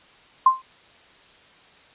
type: tone with exponential decay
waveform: sine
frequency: 1046.5 Hz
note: C6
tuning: in tune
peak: -7 dBFS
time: 0.46-0.62 s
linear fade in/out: 5 ms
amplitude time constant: 34 ms
effects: white hiss -52 dBFS RMS until 1.94 s + resampled to 8000 Hz